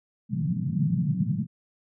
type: band-pass noise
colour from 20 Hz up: white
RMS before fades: -26 dBFS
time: 0.29-1.47 s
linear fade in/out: 50 ms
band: 120 to 200 Hz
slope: 48 dB/octave
effects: none